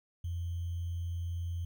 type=tone with sample-and-hold; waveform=sine; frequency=85.9 Hz; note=F2; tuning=28 cents flat; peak=-33 dBFS; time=0.24-1.65 s; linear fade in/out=5 ms; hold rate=3150 Hz; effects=none